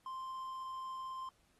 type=tone; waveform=triangle; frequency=1046 Hz; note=C6; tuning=1 cent flat; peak=-39 dBFS; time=0.06-1.29 s; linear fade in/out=2 ms; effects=pink hiss -73 dBFS RMS until 1.59 s + AAC 32 kbps